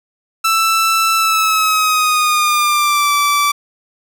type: tone with pitch glide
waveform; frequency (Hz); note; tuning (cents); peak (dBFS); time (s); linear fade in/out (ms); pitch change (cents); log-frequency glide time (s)
sawtooth; 1326 to 1161; E6 to D6; +10 to -20; -8; 0.44-3.52; 10; -230; 1.16-3.13
effects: none